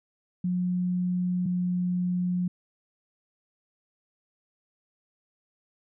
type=tone pair in turn; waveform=sine; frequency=180 / 179.3 Hz; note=F#3 / F3; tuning=-47 / +46 cents; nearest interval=unison; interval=7 cents; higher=first; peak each=-24 dBFS; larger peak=neither; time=0.44-1.46 / 1.46-2.48 s; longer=neither; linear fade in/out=5 ms; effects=none